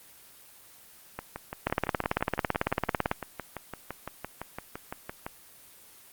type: two click trains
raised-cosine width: 0.5 ms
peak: -9 / -19 dBFS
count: 27 / 25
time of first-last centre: 1.67-3.114 / 1.19-5.265 s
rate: 18 / 5.89 Hz
effects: white hiss -53 dBFS RMS until 6.12 s + Opus 24 kbps